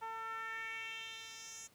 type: tone with band-pass filter sweep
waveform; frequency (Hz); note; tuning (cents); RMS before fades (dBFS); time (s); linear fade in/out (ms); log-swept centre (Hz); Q
10% pulse; 448.9; A4; +35; -45; 0.01-1.68; 20; 920 to 7200; 2.8
effects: pink hiss -67 dBFS RMS until 1.74 s + high-pass 80 Hz 12 dB/octave